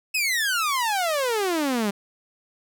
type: exponential sweep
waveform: sawtooth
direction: down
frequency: 2627 to 194.9 Hz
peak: -18 dBFS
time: 0.14-1.91 s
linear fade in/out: 10 ms
effects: none